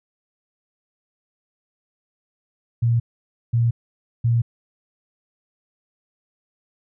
sine tone bursts, 117.3 Hz, A#2, 11 cents sharp, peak -15 dBFS, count 3, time 2.82-4.42 s, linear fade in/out 10 ms, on 180 ms, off 530 ms, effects none

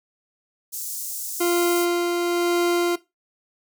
pink high-pass noise, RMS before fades -31 dBFS, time 0.72-1.86 s, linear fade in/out 20 ms, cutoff 6500 Hz, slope 24 dB/octave
40% pulse tone with tremolo, 347.8 Hz, F4, 7 cents flat, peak -17 dBFS, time 1.4-2.96 s, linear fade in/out 10 ms, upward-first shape sine, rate 1 Hz, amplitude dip 30%
effects noise-tail reverb RT60 0.2 s tail -17 dB re dry

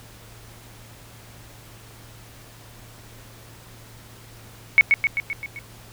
sine tone with echo, 2217 Hz, C#7, in tune, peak -8 dBFS, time 4.78-4.81 s, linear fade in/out 0 ms, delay 130 ms, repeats 6, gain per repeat -4 dB, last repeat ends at 5.59 s, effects added 113 Hz sine -47 dBFS peak until 5.92 s + pink hiss -47 dBFS RMS until 5.92 s

